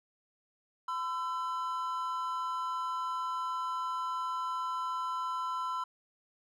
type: tone pair together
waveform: triangle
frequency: 1014 / 1336.8 Hz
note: B5 / E6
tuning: +45 / +24 cents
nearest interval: perfect fourth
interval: 479 cents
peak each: -32 / -35 dBFS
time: 0.88-5.84 s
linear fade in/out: 5 ms
effects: none